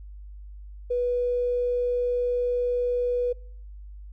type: tone with tanh clipping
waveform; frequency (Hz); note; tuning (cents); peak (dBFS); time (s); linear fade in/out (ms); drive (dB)
triangle; 489.9; B4; -14; -22; 0.9-3.33; 10; 3
effects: noise-tail reverb RT60 0.6 s tail -26 dB re dry + added 50 Hz sine -39 dBFS peak until 4.12 s